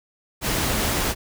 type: noise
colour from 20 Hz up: pink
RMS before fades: -23 dBFS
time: 0.41-1.15 s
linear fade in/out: 50 ms
effects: none